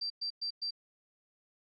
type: tone bursts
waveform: sine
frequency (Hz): 4695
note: D8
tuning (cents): -1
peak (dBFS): -33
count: 4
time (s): 0.01-0.708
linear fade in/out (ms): 10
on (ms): 92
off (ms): 110
effects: none